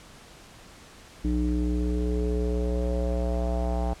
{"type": "tone with low-pass filter sweep", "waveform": "square", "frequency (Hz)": 60.6, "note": "B1", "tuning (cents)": -32, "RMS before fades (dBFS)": -26, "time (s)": [1.24, 3.94], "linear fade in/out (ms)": 10, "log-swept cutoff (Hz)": [290, 780], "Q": 4.3, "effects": ["pink hiss -49 dBFS RMS until 4 s", "low-pass 9000 Hz 12 dB/octave"]}